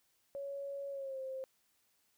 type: tone with pitch glide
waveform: sine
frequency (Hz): 558 to 527.3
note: C#5 to C5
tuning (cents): +11 to +13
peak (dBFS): -39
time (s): 0.35-1.44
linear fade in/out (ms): 0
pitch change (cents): -98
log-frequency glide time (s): 0.9-1.2
effects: white hiss -75 dBFS RMS until 2.17 s